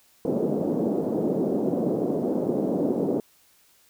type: band-pass noise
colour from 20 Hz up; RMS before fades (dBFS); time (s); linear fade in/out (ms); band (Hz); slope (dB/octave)
pink; -25; 0.25-3.2; 2; 200 to 530; 24
effects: white hiss -60 dBFS RMS until 3.89 s